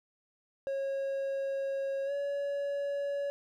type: tone with pitch glide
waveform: triangle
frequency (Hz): 546 to 565.6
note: C#5 to C#5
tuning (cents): -26 to +35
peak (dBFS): -29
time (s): 0.67-3.3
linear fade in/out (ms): 0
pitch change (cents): +61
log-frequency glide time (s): 2.05-2.12
effects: none